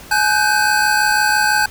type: tone cluster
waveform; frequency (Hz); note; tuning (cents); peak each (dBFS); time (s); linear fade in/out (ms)
square; 844 / 1509 / 1575; G#5 / F#6 / G6; +28 / +34 / +8; -18; 0.11-1.66; 5
effects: pink hiss -38 dBFS RMS until 1.7 s